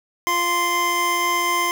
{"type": "tone pair together", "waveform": "25% pulse", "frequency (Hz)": [348.7, 1042], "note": ["F4", "C6"], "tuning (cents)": [-3, -7], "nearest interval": "octave + perfect fifth", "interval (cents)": 1896, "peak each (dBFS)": [-24, -15], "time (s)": [0.27, 1.71], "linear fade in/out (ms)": 0, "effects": []}